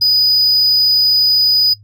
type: tone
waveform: triangle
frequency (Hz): 4966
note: D#8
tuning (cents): -4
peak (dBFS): -8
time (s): 0.01-1.74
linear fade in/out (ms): 10
effects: noise-tail reverb RT60 0.1 s tail -20 dB re dry + added 103 Hz sine -40 dBFS peak until 1.83 s